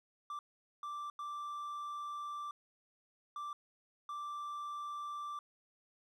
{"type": "tone bursts at uneven times", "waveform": "triangle", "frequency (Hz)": 1174, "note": "D6", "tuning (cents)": -1, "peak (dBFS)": -38, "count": 5, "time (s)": [[0.3, 0.39], [0.83, 1.1], [1.19, 2.51], [3.36, 3.53], [4.09, 5.39]], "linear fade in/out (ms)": 2, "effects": []}